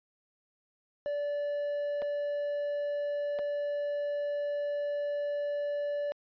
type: tone with dropouts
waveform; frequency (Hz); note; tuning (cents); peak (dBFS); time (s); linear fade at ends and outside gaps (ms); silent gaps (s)
triangle; 580; D5; -22; -28; 1.06-6.12; 0; 2.019-2.023 / 3.388-3.392
effects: resampled to 11025 Hz